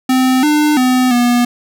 square tone with pitch steps, 258 / 299.8 / 253.9 / 242.2 Hz, C4 / D4 / B3 / B3, -24 / +36 / +48 / -34 cents, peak -10 dBFS, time 0.09-1.45 s, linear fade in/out 5 ms, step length 340 ms, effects none

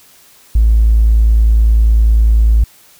triangle tone with tanh clipping, 55 Hz, A1, in tune, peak -5 dBFS, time 0.55-2.64 s, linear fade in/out 5 ms, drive 1 dB, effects white hiss -45 dBFS RMS until 2.99 s

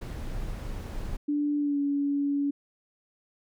brown noise, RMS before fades -34 dBFS, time 0.01-1.17 s, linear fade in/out 10 ms
sine tone with pitch glide, 292.5 to 283.8 Hz, D4 to C#4, -7 to +41 cents, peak -24 dBFS, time 1.28-2.51 s, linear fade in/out 10 ms, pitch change -52 cents, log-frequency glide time 1.58-1.79 s
effects none

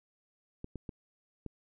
clicks, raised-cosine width 3 ms, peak -27 dBFS, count 4, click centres 0.644 / 0.757 / 0.892 / 1.463 s, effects none

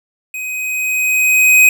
square tone with level ramp, 2514 Hz, D#7, 17 cents sharp, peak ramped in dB -23 to -5 dBFS, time 0.34-1.69 s, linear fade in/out 2 ms, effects none

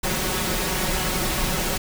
pink noise with comb filter, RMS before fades -24 dBFS, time 0.03-1.78 s, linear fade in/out 10 ms, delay 5.4 ms, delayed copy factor +0.65, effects none

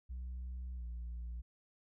sine tone with pitch glide, 62.4 to 58.9 Hz, B1 to A#1, +19 to +19 cents, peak -38 dBFS, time 0.09-1.42 s, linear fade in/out 20 ms, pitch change -100 cents, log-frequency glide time 0.76-0.84 s, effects tanh soft clip ceiling -39 dBFS

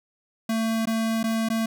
square tone with dropouts, 224.4 Hz, A3, 34 cents sharp, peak -23 dBFS, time 0.49-1.66 s, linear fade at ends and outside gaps 5 ms, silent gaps 0.856-0.871 / 1.231-1.239 / 1.488-1.5 s, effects none

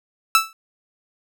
sawtooth tone with exponential decay, 1318 Hz, E6, 1 cent flat, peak -5 dBFS, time 0.35-0.53 s, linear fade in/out 1 ms, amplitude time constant 37 ms, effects none

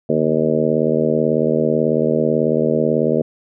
harmonic tone with a mistuned harmonic, 78.2 Hz, D#2, 9 cents sharp, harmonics 2 / 3 / 4 / 5 / 6 / 7 / 8, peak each -24 / -20 / -24 / -21 / -20 / -22 / -24 dBFS, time 0.09-3.22 s, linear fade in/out 5 ms, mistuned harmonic 2, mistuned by -78 cents, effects none

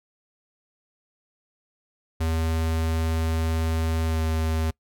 square tone with pitch glide, 81 to 80.02 Hz, E2 to D#2, -30 to +49 cents, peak -23 dBFS, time 2.2-4.71 s, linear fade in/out 10 ms, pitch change -21 cents, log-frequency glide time 4.05-4.2 s, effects noise-tail reverb RT60 0.1 s tail -24 dB re dry

